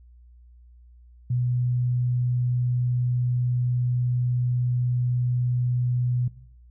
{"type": "tone", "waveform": "sine", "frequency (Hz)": 123.47, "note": "B2", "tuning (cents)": 0, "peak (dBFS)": -21, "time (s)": [1.3, 6.28], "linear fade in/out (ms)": 5, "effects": ["noise-tail reverb RT60 0.7 s tail -18 dB re dry", "added 60 Hz sine -48 dBFS peak until 6.7 s"]}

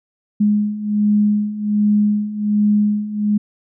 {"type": "beating tone pair", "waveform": "sine", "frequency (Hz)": [207.7, 209], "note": ["G#3", "G#3"], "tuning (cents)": [0, 11], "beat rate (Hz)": 1.3, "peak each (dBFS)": [-19, -15], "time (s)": [0.4, 3.38], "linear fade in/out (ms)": 10, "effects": []}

